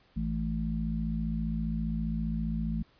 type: harmonic tone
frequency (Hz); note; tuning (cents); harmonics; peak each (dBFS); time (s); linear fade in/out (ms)
55; A1; 0; 1 / 3 / 4; -33 / -33 / -33; 0.16-2.83; 10
effects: pink hiss -64 dBFS RMS until 2.99 s + resampled to 11025 Hz

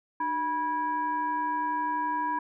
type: tone with frequency modulation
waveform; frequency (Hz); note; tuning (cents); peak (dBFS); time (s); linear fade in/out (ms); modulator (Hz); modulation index
sine; 975; B5; -23; -26; 0.2-2.39; 5; 673; 0.58
effects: none

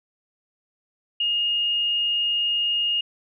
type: tone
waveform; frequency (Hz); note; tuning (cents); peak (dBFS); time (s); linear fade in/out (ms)
sine; 2848; F7; +33; -20; 1.2-3.01; 5
effects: none

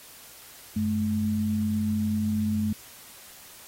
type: tone pair together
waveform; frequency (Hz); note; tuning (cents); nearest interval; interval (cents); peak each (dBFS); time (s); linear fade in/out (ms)
sine; 95.4 / 214; G2 / A3; -47 / -48; octave + major second; 1399; -30 / -24; 0.76-2.73; 5
effects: white hiss -48 dBFS RMS until 3.67 s + AAC 48 kbps

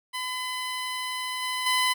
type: tone with level steps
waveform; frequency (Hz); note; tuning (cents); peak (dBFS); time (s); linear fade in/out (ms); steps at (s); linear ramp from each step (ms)
15% pulse; 1011; B5; +40; -23 / -21 / -15; 0.13-1.94; 20; 1.42 / 1.66; 5
effects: none

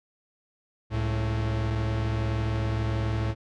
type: tone pair together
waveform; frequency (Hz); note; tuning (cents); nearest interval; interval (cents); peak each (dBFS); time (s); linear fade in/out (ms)
45% pulse; 68.4 / 110; C#2 / A2; -23 / 0; minor sixth; 823; -31 / -26; 0.9-3.35; 50
effects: low-pass 4000 Hz 12 dB/octave

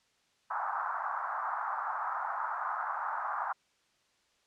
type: band-pass noise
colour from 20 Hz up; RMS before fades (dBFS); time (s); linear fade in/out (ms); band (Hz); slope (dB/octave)
white; -35; 0.5-3.53; 10; 750 to 1400; 48
effects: white hiss -71 dBFS RMS until 4.46 s + low-pass 6000 Hz 12 dB/octave

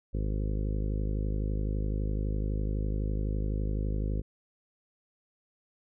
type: harmonic tone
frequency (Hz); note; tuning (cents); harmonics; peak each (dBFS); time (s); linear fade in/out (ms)
51.91; G#1; 0; 1 / 2 / 3 / 4 / 5 / 6 / 7 / 8 / 9 / 10; -29 / -35 / -39 / -41 / -43 / -45 / -46 / -47 / -48 / -49; 0.13-4.22; 20
effects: none

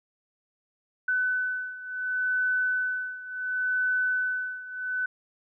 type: beating tone pair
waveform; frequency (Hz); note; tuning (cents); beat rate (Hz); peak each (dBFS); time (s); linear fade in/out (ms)
sine; 1504 / 1504.7; F#6 / F#6; +28 / +29; 0.7; -27 / -30; 1.08-5.06; 5
effects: none

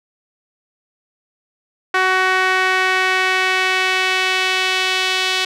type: tone with band-pass filter sweep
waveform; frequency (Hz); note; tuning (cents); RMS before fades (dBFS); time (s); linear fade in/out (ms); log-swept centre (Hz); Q
sawtooth; 373.9; F#4; +18; -17; 1.94-5.45; 5; 1600 to 3300; 1.6
effects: none

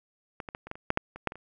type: clicks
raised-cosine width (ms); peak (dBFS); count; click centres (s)
0.5; -21 / -23 / -21 / -28 / -20 / -29 / -9 / -9 / -27 / -11 / -25 / -30; 12; 0.402 / 0.488 / 0.549 / 0.67 / 0.714 / 0.755 / 0.904 / 0.974 / 1.16 / 1.273 / 1.321 / 1.356
effects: none

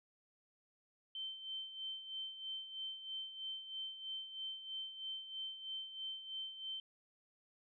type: tone with tremolo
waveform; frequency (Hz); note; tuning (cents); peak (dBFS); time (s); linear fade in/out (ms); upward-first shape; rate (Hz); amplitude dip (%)
sine; 3100; G7; -20; -40; 1.15-6.8; 2; sine; 3.1; 65
effects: none

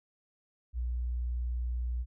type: tone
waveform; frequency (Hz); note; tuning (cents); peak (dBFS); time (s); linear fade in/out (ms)
sine; 60.5; B1; -35; -30; 0.73-2.06; 50
effects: none

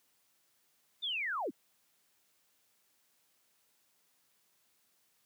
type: linear sweep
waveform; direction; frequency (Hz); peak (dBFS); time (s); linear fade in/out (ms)
sine; down; 3649 to 174.61; -33; 1.02-1.51; 20
effects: white hiss -73 dBFS RMS until 5.25 s + high-pass 100 Hz 12 dB/octave

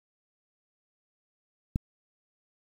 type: click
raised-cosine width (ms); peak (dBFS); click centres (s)
5; -14; 1.759
effects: 8-bit

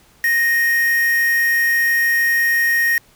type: tone with quantisation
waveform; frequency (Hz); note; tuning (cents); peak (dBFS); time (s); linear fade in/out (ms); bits
triangle; 1863; A#6; -2; -12; 0.24-2.98; 2; 4
effects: pink hiss -52 dBFS RMS until 3.15 s

